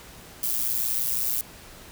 violet noise with amplitude modulation, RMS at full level -23 dBFS, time 0.43-1.41 s, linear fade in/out 2 ms, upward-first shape sine, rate 119 Hz, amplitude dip 70%, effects pink hiss -46 dBFS RMS until 1.91 s

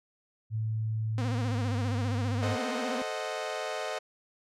sine tone with pitch glide, 110 to 102.63 Hz, A2 to G#2, 0 to -20 cents, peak -28 dBFS, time 0.5-2.57 s, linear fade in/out 50 ms, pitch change -120 cents, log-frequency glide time 1.36-1.71 s
sawtooth tone with vibrato, 247.4 Hz, B3, 3 cents sharp, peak -29 dBFS, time 1.18-3.02 s, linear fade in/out 0 ms, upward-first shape sine, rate 15 Hz, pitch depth 120 cents each way
sawtooth chord, A diminished seventh, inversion none, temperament equal, 440 / 523.3 / 622.3 / 740 Hz, A4 / C5 / Eb5 / Gb5, 0 / 0 / 0 / 0 cents, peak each -35 / -35 / -32 / -35 dBFS, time 2.42-3.99 s, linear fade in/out 10 ms
effects low-pass 7000 Hz 12 dB/octave

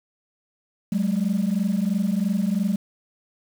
sine tone pair together, 187.6 / 210.6 Hz, F#3 / G#3, +24 / +24 cents, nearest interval major second, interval 200 cents, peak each -21 dBFS, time 0.92-2.76 s, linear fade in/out 5 ms, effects tanh soft clip ceiling -16 dBFS + 7-bit

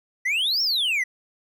triangle exponential two-way sweep, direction up then down, 1927 to 5588 to 1927 Hz, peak -19 dBFS, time 0.25-1.04 s, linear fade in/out 10 ms, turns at 0.62 s, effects none

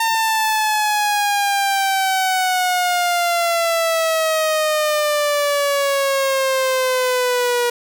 sawtooth exponential sweep, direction down, 909 to 480 Hz, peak -12 dBFS, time 0-7.7 s, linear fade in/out 5 ms, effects none

